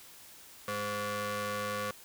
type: ring-modulated tone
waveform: sawtooth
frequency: 310 Hz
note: D#4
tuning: 6 cents flat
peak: -26 dBFS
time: 0.68-1.91 s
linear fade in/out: 2 ms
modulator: 827 Hz
effects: white hiss -53 dBFS RMS until 2.04 s